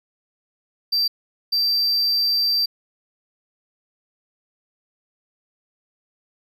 triangle tone bursts at uneven times, 4688 Hz, D8, 4 cents flat, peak -16 dBFS, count 2, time 0.92-1.08 / 1.52-2.66 s, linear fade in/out 10 ms, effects none

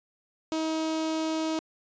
sawtooth tone with notch filter, 318.1 Hz, D#4, 38 cents sharp, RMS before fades -29 dBFS, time 0.52-1.59 s, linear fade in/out 0 ms, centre 1800 Hz, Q 1.8, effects resampled to 16000 Hz

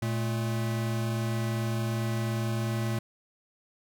square tone pair together, 115.6 / 218.2 Hz, A#2 / A3, -14 / -14 cents, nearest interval major seventh, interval 1100 cents, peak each -29 / -35 dBFS, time 0.02-2.99 s, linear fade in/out 5 ms, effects none

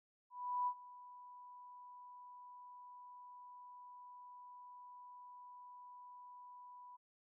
sine tone with ADSR envelope, 987.8 Hz, B5, in tune, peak -33 dBFS, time 0.3-6.97 s, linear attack 370 ms, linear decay 67 ms, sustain -20 dB, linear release 16 ms, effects none

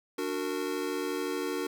square chord, D augmented, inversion none, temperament just, 293.7 / 367.1 / 458.9 Hz, D4 / F#4 / A#4, 0 / -14 / -27 cents, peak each -36 / -35 / -36 dBFS, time 0.18-1.67 s, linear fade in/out 5 ms, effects none

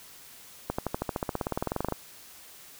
accelerating click train, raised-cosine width 1 ms, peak -14 dBFS, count 22, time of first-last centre 0.7-1.923 s, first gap 85 ms, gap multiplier 0.96, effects white hiss -50 dBFS RMS until 2.79 s

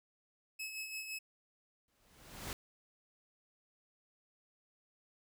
sawtooth tone with tremolo, 2583 Hz, E7, 36 cents flat, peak -36 dBFS, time 0.59-1.19 s, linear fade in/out 10 ms, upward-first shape sine, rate 5.9 Hz, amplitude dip 50%
pink noise with exponential growth, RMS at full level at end -40 dBFS, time 1.88-2.53 s, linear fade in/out 1 ms, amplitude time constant 140 ms
effects none

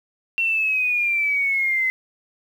sine exponential sweep, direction down, 2726 to 2041 Hz, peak -18 dBFS, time 0.38-1.9 s, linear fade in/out 0 ms, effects 8-bit

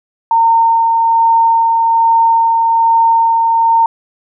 sine tone with tremolo, 914 Hz, A#5, 34 cents flat, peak -6 dBFS, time 0.31-3.86 s, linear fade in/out 2 ms, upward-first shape sine, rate 1.2 Hz, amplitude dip 25%, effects none

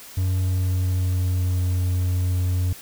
triangle tone with pitch glide, 92.5 to 90.02 Hz, F#2 to F#2, 0 to -47 cents, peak -17 dBFS, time 0.17-2.73 s, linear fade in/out 5 ms, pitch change -47 cents, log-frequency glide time 0.32-1.81 s, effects white hiss -42 dBFS RMS until 2.81 s

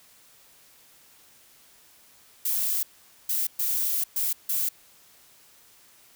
violet noise bursts at uneven times, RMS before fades -26 dBFS, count 5, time 2.45-2.83 / 3.29-3.47 / 3.59-4.04 / 4.16-4.33 / 4.49-4.69 s, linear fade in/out 5 ms, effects white hiss -56 dBFS RMS until 6.15 s

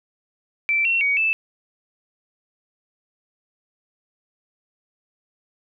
sine tone with pitch steps, 2334 / 2720 / 2250 / 2634 Hz, D7 / F7 / C#7 / E7, -11 / -46 / +25 / -2 cents, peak -17 dBFS, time 0.69-1.33 s, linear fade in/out 0 ms, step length 160 ms, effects none

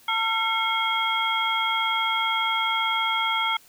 sine tone cluster, 898 / 1359 / 2169 / 3266 Hz, A5 / F6 / C#7 / G#7, +35 / -48 / -38 / -30 cents, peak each -27 dBFS, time 0.08-3.57 s, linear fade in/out 5 ms, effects white hiss -54 dBFS RMS until 3.68 s

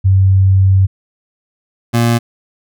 sine / 25% pulse tone pair in turn, 95.7 / 117.49 Hz, G2 / A#2, -41 / +14 cents, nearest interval major third, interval 355 cents, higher second, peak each -6 dBFS, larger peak neither, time 0.04-0.87 / 1.93-2.19 s, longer first, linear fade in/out 20 ms, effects none

